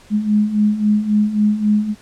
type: beating tone pair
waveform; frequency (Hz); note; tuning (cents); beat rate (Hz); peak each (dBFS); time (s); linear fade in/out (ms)
sine; 207.7 / 211.4; G#3 / G#3; 0 / +31; 3.7; -19 / -14; 0.1-1.95; 50
effects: pink hiss -47 dBFS RMS until 2.01 s + low-pass 9000 Hz 12 dB/octave